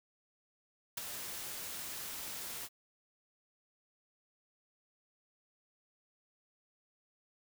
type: noise with ADSR envelope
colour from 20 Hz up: white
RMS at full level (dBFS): -35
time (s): 0.97-2.69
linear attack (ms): 8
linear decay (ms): 10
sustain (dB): -8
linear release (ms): 45
effects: none